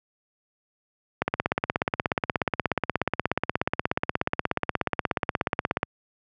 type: click train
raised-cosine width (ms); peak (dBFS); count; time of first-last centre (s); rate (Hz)
0.5; -7; 78; 1.22-5.831; 16.7
effects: high-pass 80 Hz 12 dB/octave